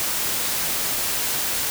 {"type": "noise", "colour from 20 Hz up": "white", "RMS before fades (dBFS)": -24, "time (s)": [0, 1.7], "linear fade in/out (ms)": 0, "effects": []}